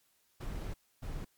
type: noise bursts at uneven times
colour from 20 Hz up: brown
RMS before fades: -39 dBFS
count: 2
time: 0.4-0.74 / 1.02-1.25 s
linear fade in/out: 10 ms
effects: white hiss -72 dBFS RMS until 1.37 s + MP3 96 kbps